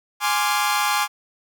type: chord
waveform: sawtooth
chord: D half-diminished seventh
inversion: second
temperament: equal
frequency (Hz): 830.6 / 1046.5 / 1174.7 / 1396.9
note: Ab5 / C6 / D6 / F6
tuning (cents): 0 / 0 / 0 / 0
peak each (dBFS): -19 / -21 / -21 / -24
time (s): 0.2-1.08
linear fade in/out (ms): 50
effects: none